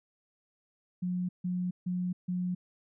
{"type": "tone bursts", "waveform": "sine", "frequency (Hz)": 180.2, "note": "F#3", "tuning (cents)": -45, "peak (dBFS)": -29, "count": 4, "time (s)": [1.02, 2.55], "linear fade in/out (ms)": 10, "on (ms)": 270, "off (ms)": 150, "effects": []}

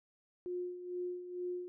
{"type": "tone with tremolo", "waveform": "sine", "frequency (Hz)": 357.9, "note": "F4", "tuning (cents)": 42, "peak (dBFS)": -35, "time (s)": [0.46, 1.68], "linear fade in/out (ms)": 0, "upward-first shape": "sine", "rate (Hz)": 2.2, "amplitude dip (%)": 65, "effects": []}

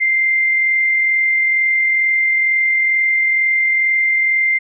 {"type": "tone with amplitude modulation", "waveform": "sine", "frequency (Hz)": 2093, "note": "C7", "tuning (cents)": 0, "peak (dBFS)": -11, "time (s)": [0, 4.59], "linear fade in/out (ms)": 20, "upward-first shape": "sine", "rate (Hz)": 42.2, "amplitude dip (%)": 25, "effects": []}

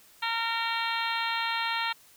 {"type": "harmonic tone", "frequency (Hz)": 459, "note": "A#4", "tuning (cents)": -27, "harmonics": [2, 3, 4, 5, 6, 7, 8, 9], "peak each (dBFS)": [-32, -34, -35, -36, -37, -37, -38, -39], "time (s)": [0.22, 1.93], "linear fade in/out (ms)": 10, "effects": ["white hiss -57 dBFS RMS until 2.16 s"]}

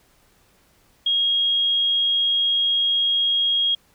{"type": "tone", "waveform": "sine", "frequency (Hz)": 3272, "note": "G#7", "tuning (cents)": -26, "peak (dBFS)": -17, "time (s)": [1.06, 3.75], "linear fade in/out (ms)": 5, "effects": ["pink hiss -59 dBFS RMS until 3.94 s"]}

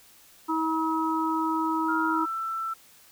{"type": "harmonic tone", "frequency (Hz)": 320.3, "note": "E4", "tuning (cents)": -50, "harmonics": [1, 3, 4], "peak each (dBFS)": [-27, -28, -30], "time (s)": [0.48, 2.26], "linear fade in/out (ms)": 20}
{"type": "tone with pitch glide", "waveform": "sine", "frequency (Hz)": [1396.9, 1332.3], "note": ["F6", "E6"], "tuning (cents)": [0, 18], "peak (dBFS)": -28, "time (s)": [1.88, 2.74], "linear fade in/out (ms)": 10, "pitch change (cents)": -82, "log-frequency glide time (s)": [2.1, 2.21]}
{"effects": ["white hiss -55 dBFS RMS until 3.11 s"]}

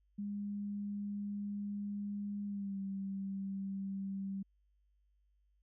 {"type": "tone with pitch glide", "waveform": "sine", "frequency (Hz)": [203.7, 195.06], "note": ["G#3", "G3"], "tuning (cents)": [-33, -8], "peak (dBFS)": -37, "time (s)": [0.18, 4.43], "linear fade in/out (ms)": 10, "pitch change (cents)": -75, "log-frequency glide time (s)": [2.46, 2.79], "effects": ["added 50 Hz sine -70 dBFS peak until 5.62 s"]}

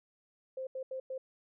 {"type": "tone bursts at uneven times", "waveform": "sine", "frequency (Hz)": 523.3, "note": "C5", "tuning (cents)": 0, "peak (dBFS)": -36, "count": 4, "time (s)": [[0.57, 0.67], [0.75, 0.83], [0.91, 1], [1.1, 1.18]], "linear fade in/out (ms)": 5, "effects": []}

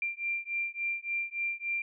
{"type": "beating tone pair", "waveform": "sine", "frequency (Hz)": [2372, 2375.5], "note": ["D7", "D7"], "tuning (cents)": [17, 19], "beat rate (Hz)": 3.5, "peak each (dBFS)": [-34, -34], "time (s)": [0.02, 1.82], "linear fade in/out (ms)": 2, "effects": []}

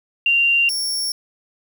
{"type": "tone pair in turn", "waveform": ["sine", "sawtooth"], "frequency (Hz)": [2773, 5479], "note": ["F7", "F8"], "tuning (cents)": [-13, -34], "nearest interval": "octave", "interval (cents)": 1179, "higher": "second", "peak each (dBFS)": [-13, -18], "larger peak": "first", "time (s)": [[0.26, 0.69], [0.69, 1.12]], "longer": "neither", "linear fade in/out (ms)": 2, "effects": ["8-bit"]}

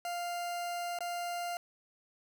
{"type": "tone with dropouts", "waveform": "40% pulse", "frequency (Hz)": 698.5, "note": "F5", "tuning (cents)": 0, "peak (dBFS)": -34, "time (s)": [0.05, 1.57], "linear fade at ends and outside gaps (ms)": 1, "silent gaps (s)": [0.988, 1.006], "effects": []}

